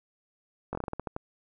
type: slowing click train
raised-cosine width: 1 ms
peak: -19 dBFS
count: 10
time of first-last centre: 0.73-1.164 s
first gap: 20 ms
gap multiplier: 1.21
effects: none